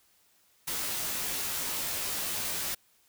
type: noise with comb filter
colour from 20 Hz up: white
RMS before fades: -33 dBFS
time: 0.67-2.75 s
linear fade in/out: 10 ms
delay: 16 ms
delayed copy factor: -0.8
effects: white hiss -66 dBFS RMS until 3.08 s